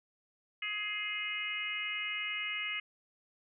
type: harmonic tone with a mistuned harmonic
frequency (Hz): 420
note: G#4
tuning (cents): +19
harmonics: 3 / 4 / 5 / 6 / 7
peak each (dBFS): -47 / -47 / -37 / -40 / -40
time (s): 0.62-2.8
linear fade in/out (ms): 5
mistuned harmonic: 7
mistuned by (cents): -17
effects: none